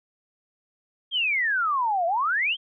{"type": "exponential two-way sweep", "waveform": "sine", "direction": "down then up", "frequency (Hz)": [3283, 659.3, 3283], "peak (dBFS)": -21, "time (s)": [1.11, 2.57], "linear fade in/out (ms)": 50, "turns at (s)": 2.06, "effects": []}